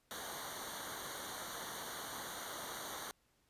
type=noise with comb filter; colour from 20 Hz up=pink; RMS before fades=-45 dBFS; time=0.11-3.11 s; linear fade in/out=0 ms; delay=0.39 ms; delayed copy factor=-0.95; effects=pink hiss -75 dBFS RMS until 3.49 s + resampled to 32000 Hz